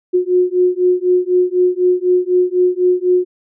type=beating tone pair; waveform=sine; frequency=360 / 364 Hz; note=F#4 / F#4; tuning=-47 / -28 cents; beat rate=4 Hz; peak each=-14 dBFS; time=0.13-3.25 s; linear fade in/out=20 ms; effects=none